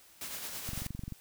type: noise with tremolo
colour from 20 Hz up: white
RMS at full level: -39 dBFS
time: 0.21-0.87 s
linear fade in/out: 2 ms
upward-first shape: triangle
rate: 9.2 Hz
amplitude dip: 45%
type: click train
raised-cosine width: 5 ms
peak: -27 dBFS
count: 11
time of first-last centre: 0.69-1.123 s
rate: 23.1 Hz
effects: white hiss -59 dBFS RMS until 1.2 s